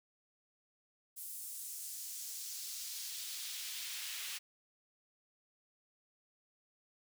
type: noise with high-pass filter sweep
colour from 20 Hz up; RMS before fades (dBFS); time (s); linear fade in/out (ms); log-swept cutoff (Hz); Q
pink; -44; 1.16-4.39; 20; 10000 to 2400; 1.1
effects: none